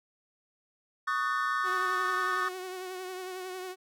triangle chord, D# half-diminished seventh, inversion third, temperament just, 1120.1 / 1244.5 / 1493.4 / 1792.1 Hz, C#6 / D#6 / F#6 / A6, +18 / 0 / +16 / +31 cents, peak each -30 / -30 / -33 / -33 dBFS, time 1.07-2.49 s, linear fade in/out 10 ms
sawtooth tone with vibrato, 370 Hz, F#4, in tune, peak -33 dBFS, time 1.63-3.76 s, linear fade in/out 50 ms, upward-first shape triangle, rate 11 Hz, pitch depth 41 cents each way
effects none

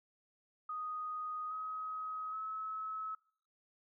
sine tone with pitch steps, 1244.5 / 1267.7 / 1291.4 Hz, D#6 / D#6 / E6, 0 / +32 / -36 cents, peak -38 dBFS, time 0.69-3.15 s, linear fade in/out 5 ms, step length 820 ms, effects noise-tail reverb RT60 0.6 s tail -23 dB re dry

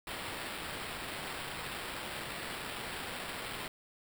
white noise with sample-and-hold, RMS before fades -41 dBFS, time 0.07-3.68 s, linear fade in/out 2 ms, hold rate 6300 Hz, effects none

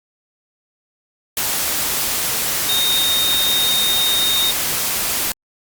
sine tone in noise, 3701 Hz, A#7, 13 cents flat, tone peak -16 dBFS, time 2.69-4.51 s, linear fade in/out 2 ms, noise white, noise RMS -20 dBFS, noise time 1.37-5.32 s, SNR +1 dB, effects Opus 48 kbps

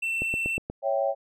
triangle tone, 2688 Hz, E7, 33 cents sharp, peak -24 dBFS, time 0.02-0.58 s, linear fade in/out 10 ms
click train, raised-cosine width 2 ms, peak -19 dBFS, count 5, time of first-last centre 0.22-0.7 s, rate 8.34 Hz
sine chord, C# diminished, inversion none, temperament equal, 554.4 / 659.3 / 784 Hz, C#5 / E5 / G5, 0 / 0 / 0 cents, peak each -25 / -28 / -29 dBFS, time 0.82-1.15 s, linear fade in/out 50 ms
effects none

